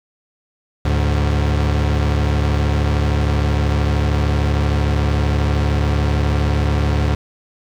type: tone pair together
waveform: 35% pulse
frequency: 73.2 / 106.26 Hz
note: D2 / G#2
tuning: -5 / +40 cents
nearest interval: tritone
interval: 645 cents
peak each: -14 / -18 dBFS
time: 0.85-7.15 s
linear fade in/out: 5 ms
effects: low-pass 5000 Hz 12 dB/octave + 7-bit